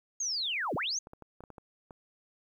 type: linear two-way sweep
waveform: sine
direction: down then up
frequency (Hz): 6645 to 104 to 6645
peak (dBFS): -30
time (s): 0.2-0.99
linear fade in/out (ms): 5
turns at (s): 0.75
type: clicks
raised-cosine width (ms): 1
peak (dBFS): -33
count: 8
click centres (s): 1.071 / 1.134 / 1.223 / 1.406 / 1.438 / 1.503 / 1.582 / 1.908
effects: 11-bit